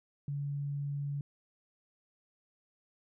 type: tone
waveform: sine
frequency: 142.5 Hz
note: C#3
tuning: 48 cents sharp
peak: -33 dBFS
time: 0.28-1.21 s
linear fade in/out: 2 ms
effects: none